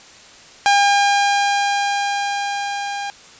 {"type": "tone with level ramp", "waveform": "sawtooth", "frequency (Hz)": 806, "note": "G5", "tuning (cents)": 48, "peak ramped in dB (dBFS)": [-7, -20], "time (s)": [0.66, 3.1], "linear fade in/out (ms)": 0, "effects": ["white hiss -43 dBFS RMS until 3.39 s", "resampled to 16000 Hz"]}